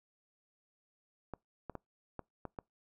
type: clicks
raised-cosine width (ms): 1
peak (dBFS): -27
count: 6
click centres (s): 1.337 / 1.697 / 1.753 / 2.193 / 2.453 / 2.588
effects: noise-tail reverb RT60 0.2 s tail -26 dB re dry